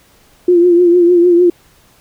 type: tone with vibrato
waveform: sine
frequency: 350 Hz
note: F4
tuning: 4 cents sharp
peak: -5 dBFS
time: 0.48-1.5 s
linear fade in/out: 5 ms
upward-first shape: triangle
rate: 6.6 Hz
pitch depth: 59 cents each way
effects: pink hiss -49 dBFS RMS until 2 s

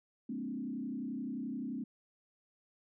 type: tone with frequency modulation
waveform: sine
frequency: 248.8 Hz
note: B3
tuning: 13 cents sharp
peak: -36 dBFS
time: 0.29-1.84 s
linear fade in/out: 5 ms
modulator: 31.5 Hz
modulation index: 1.4
effects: none

